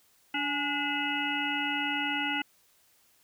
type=harmonic tone with a mistuned harmonic; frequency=289.8 Hz; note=D4; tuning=23 cents flat; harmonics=1 / 3 / 5 / 7 / 9 / 10; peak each=-35 / -35 / -35 / -35 / -35 / -35 dBFS; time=0.34-2.42 s; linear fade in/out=5 ms; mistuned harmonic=3; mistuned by=-63 cents; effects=white hiss -65 dBFS RMS until 3.23 s